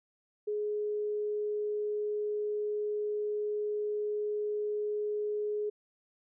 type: tone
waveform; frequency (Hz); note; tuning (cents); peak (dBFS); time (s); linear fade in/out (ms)
sine; 419.3; G#4; +17; -30; 0.47-5.7; 10
effects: none